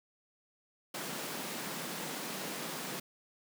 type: high-pass noise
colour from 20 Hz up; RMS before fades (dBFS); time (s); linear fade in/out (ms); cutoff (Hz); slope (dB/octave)
pink; -40; 0.94-3; 5; 150; 48
effects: none